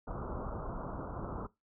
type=low-pass noise; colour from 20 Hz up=pink; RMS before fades=-40 dBFS; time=0.07-1.47 s; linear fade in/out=10 ms; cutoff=1400 Hz; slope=96 dB/octave; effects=noise-tail reverb RT60 0.2 s tail -19 dB re dry